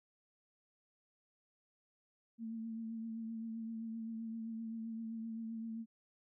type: tone with vibrato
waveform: sine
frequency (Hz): 225.5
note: A3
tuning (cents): +43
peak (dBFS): -40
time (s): 2.38-5.86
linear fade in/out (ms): 50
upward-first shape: triangle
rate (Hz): 7.7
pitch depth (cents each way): 32
effects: none